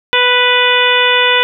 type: harmonic tone with a mistuned harmonic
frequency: 493.9 Hz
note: B4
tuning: in tune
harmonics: 1 / 2 / 3 / 4 / 5 / 6 / 7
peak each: -16 / -16 / -16 / -16 / -16 / -16 / -16 dBFS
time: 0.13-1.43 s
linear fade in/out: 0 ms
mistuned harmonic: 7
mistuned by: +16 cents
effects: none